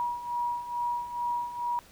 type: beating tone pair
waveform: sine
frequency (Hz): 959 / 961.3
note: A#5 / B5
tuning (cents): +49 / -47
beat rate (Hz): 2.3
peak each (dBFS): -35 / -30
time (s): 0-1.79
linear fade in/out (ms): 0
effects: pink hiss -55 dBFS RMS until 1.91 s